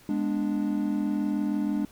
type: chord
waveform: triangle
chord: G# diminished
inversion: none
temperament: equal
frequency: 207.7 / 246.9 / 293.7 Hz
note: G#3 / B3 / D4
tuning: 0 / 0 / 0 cents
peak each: -26 / -31 / -26 dBFS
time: 0.09-1.85 s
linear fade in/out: 2 ms
effects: pink hiss -55 dBFS RMS until 1.91 s